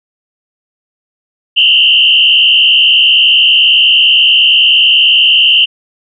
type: tone with frequency modulation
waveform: sine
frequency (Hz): 2927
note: F#7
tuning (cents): -19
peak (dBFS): -4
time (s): 1.56-5.66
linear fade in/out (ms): 20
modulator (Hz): 68.9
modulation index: 2.7
effects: none